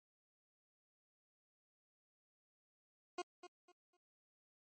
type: tone with echo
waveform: 20% pulse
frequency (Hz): 356.3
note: F4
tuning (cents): +35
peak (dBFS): -35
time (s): 3.18-3.22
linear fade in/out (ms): 5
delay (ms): 250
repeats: 3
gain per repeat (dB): -12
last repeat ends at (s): 3.97
effects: MP3 32 kbps